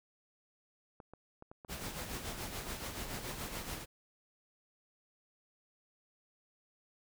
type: clicks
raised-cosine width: 1 ms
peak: -36 dBFS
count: 10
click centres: 1.002 / 1.136 / 1.424 / 1.515 / 1.648 / 1.697 / 1.883 / 3.067 / 3.131 / 3.313 s
type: noise with tremolo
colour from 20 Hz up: pink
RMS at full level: -40 dBFS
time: 1.68-3.86 s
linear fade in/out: 50 ms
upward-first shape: sine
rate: 7 Hz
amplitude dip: 50%
effects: none